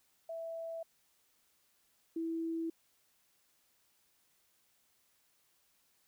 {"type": "tone pair in turn", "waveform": "sine", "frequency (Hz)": [659.3, 328.5], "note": ["E5", "E4"], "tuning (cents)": [0, -6], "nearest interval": "octave", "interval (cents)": 1206, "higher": "first", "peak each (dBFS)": [-39, -34], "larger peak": "second", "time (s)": [[0.29, 0.83], [2.16, 2.7]], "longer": "neither", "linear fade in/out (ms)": 5, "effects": ["white hiss -73 dBFS RMS until 6.07 s"]}